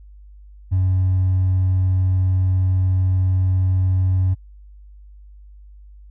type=tone with hard clipping; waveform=triangle; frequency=93 Hz; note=F#2; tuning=9 cents sharp; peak=-14 dBFS; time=0.71-4.35 s; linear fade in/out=20 ms; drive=2 dB; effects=added 50 Hz sine -40 dBFS peak until 6.1 s